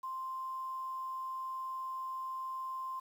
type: tone with quantisation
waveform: sine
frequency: 1046.5 Hz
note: C6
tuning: in tune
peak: -37 dBFS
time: 0.03-3 s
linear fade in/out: 10 ms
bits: 10
effects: none